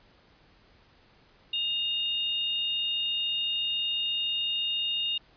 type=tone pair together; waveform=sine; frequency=2829 / 3695 Hz; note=F7 / A#7; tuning=+22 / -16 cents; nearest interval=perfect fourth; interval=462 cents; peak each=-28 / -32 dBFS; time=1.53-5.18 s; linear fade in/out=5 ms; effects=pink hiss -60 dBFS RMS until 5.36 s + resampled to 11025 Hz